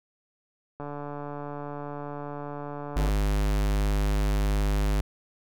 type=click train; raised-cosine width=1 ms; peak=-23 dBFS; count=333; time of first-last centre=0.8-3.09 s; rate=145 Hz
type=tone; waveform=square; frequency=50.7 Hz; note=G#1; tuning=41 cents flat; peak=-23 dBFS; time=2.96-5.01 s; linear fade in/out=5 ms
effects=none